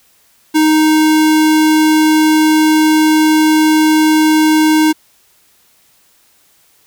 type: tone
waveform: square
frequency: 311.1 Hz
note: D#4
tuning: in tune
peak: -8 dBFS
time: 0.54-4.93 s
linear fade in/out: 20 ms
effects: white hiss -52 dBFS RMS until 6.86 s